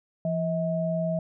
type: tone pair together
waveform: sine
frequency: 169.3 / 640 Hz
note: E3 / D#5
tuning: +46 / +49 cents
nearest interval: octave + major seventh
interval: 2303 cents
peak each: -27 dBFS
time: 0.25-1.19 s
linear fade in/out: 2 ms
effects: none